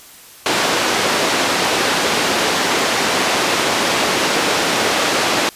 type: band-pass noise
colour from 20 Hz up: pink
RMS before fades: -17 dBFS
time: 0.46-5.49 s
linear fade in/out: 0 ms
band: 310 to 6100 Hz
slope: 12 dB/octave
effects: white hiss -41 dBFS RMS until 5.55 s + resampled to 32000 Hz